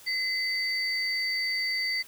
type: tone pair together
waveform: sine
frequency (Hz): 2041 / 4598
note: C7 / D8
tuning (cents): -44 / -37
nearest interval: octave + major second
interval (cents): 1407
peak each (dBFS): -28 / -29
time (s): 0.06-2.03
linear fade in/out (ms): 20
effects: tanh soft clip ceiling -18 dBFS + white hiss -51 dBFS RMS until 2.07 s